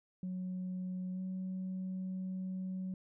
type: tone with pitch glide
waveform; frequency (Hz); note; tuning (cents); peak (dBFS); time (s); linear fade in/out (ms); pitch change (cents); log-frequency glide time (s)
sine; 183.8 to 186.69; F#3 to F#3; -11 to +16; -35; 0.23-2.94; 2; +27; 1.13-1.2
effects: tanh soft clip ceiling -34 dBFS